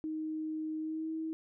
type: tone with pitch glide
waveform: sine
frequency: 312.8 to 319.7 Hz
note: D#4 to D#4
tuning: +9 to +47 cents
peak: -34 dBFS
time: 0.04-1.33 s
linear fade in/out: 0 ms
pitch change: +38 cents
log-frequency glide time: 0.79-1.1 s
effects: none